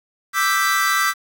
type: chord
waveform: 45% pulse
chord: E minor seventh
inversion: third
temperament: equal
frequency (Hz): 1174.7 / 1318.5 / 1568 / 1975.5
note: D6 / E6 / G6 / B6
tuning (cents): 0 / 0 / 0 / 0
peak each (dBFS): -22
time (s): 0.33-1.14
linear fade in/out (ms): 50
effects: 8-bit